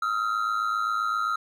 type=ring-modulated tone; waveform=triangle; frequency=1318.5 Hz; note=E6; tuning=in tune; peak=-19 dBFS; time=0.02-1.36 s; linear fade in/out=5 ms; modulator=53.8 Hz; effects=none